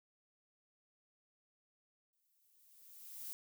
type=noise with exponential growth; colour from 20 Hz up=violet; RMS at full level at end=-44 dBFS; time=2.13-3.33 s; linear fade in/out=0 ms; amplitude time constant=260 ms; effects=none